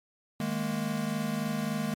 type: chord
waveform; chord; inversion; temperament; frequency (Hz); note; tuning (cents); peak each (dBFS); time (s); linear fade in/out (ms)
square; D# suspended fourth; none; equal with one note detuned; 155.56 / 207.7 / 231.2; D#3 / G#3 / A#3; 0 / 0 / -14; -36 / -33 / -34; 0.4-1.94; 2
effects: MP3 64 kbps